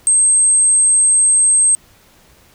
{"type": "tone", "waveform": "sine", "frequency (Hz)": 8372, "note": "C9", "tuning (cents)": 0, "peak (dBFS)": -7, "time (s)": [0.07, 1.75], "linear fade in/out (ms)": 0, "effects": ["tanh soft clip ceiling -6 dBFS", "pink hiss -49 dBFS RMS until 2.54 s"]}